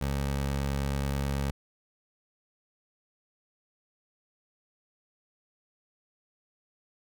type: tone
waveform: 20% pulse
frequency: 69.3 Hz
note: C#2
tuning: in tune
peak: -23 dBFS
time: 0.01-1.51 s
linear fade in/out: 5 ms
effects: none